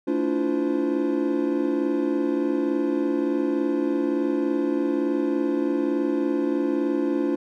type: tone cluster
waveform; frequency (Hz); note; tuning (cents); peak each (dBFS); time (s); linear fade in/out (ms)
triangle; 222.6 / 288.3 / 326.1 / 349.5 / 512; A3 / D4 / E4 / F4 / C5; +20 / -32 / -19 / +1 / -38; -30 / -22 / -29 / -24 / -30; 0.07-7.36; 10
effects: none